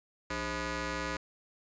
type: ring-modulated tone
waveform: 10% pulse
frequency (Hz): 233.1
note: A#3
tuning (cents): 0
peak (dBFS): -22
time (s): 0.3-1.17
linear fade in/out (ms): 5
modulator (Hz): 762
effects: resampled to 16000 Hz